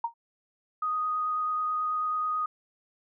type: tone with exponential decay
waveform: sine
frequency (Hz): 931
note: A#5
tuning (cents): -2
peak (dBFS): -22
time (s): 0.04-0.14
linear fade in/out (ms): 5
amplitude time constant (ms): 20
type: tone with vibrato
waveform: sine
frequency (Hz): 1244.5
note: D#6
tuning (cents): 0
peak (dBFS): -26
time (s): 0.82-2.46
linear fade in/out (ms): 5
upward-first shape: sine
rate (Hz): 9.2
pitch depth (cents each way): 9
effects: none